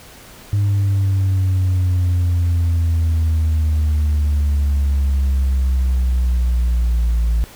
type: exponential sweep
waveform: sine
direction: down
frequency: 102 to 56 Hz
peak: -11 dBFS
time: 0.53-7.44 s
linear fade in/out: 0 ms
effects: tanh soft clip ceiling -12 dBFS + pink hiss -41 dBFS RMS until 7.55 s